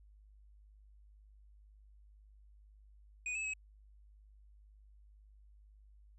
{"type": "tone with pitch steps", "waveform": "square", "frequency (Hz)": [2482, 2602, 2561], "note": ["D#7", "E7", "D#7"], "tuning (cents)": [-5, -23, 49], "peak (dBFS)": -37, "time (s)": [3.26, 3.536], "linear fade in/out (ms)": 2, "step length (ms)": 92, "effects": ["added 51 Hz sine -58 dBFS peak until 6.18 s", "resampled to 24000 Hz"]}